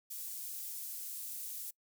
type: high-pass noise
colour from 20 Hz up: pink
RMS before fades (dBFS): -43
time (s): 0.1-1.71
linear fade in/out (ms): 10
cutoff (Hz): 11000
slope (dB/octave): 12
effects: noise-tail reverb RT60 0.1 s tail -24 dB re dry